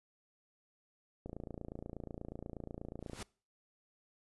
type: click train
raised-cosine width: 2 ms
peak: -30 dBFS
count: 54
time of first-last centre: 1.26-3.133 s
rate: 28.3 Hz
type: noise with exponential growth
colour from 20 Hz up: pink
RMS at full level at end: -40 dBFS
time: 3-3.23 s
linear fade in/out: 5 ms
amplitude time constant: 48 ms
effects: noise-tail reverb RT60 0.4 s tail -24 dB re dry + resampled to 24000 Hz